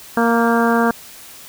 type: harmonic tone with a mistuned harmonic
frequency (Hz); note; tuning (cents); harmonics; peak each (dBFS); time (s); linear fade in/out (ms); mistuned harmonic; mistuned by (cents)
232.6; A#3; -4; 1 / 2 / 3 / 4 / 5 / 6 / 7; -16 / -19 / -21 / -22 / -23 / -24 / -24; 0.17-0.91; 2; 7; -28
effects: white hiss -39 dBFS RMS until 1.48 s